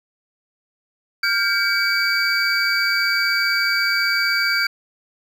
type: tone cluster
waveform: triangle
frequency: 1404 / 1585 / 2274 / 4640 Hz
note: F6 / G6 / C#7 / D8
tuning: +9 / +19 / +44 / -22 cents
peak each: -21 dBFS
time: 1.23-4.67 s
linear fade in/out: 5 ms
effects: none